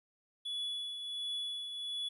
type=tone with tremolo; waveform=triangle; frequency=3412 Hz; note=G#7; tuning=46 cents sharp; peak=-33 dBFS; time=0.45-2.09 s; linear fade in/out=10 ms; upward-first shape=triangle; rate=1.4 Hz; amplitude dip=50%; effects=resampled to 32000 Hz + 12-bit